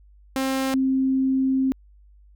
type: tone pair in turn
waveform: sawtooth / sine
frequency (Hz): 265.9 / 264.6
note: C4 / C4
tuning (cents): +28 / +20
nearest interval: unison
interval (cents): 8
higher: first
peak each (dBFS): -18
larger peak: neither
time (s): 0.36-0.74 / 0.74-1.72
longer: second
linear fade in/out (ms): 0
effects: added 50 Hz sine -49 dBFS peak until 2.35 s